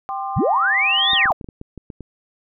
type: chord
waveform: sine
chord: G suspended fourth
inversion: none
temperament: equal with one note detuned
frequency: 784 / 1046.5 / 1198 Hz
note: G5 / C6 / D6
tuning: 0 / 0 / +34 cents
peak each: -25 / -30 / -30 dBFS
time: 0.09-1.32 s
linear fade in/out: 0 ms
type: linear two-way sweep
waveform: sine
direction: up then down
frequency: 58.1 to 3729 to 522 Hz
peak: -15 dBFS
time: 0.36-1.33 s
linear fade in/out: 10 ms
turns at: 1.13 s
type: tone with exponential growth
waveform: sine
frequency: 1864.7 Hz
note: A#6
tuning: in tune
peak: -16 dBFS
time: 0.37-1.25 s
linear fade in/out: 1 ms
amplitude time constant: 190 ms
type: clicks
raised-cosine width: 3 ms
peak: -21 dBFS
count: 10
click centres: 1.133 / 1.257 / 1.306 / 1.412 / 1.444 / 1.488 / 1.614 / 1.777 / 1.902 / 2.007 s
effects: none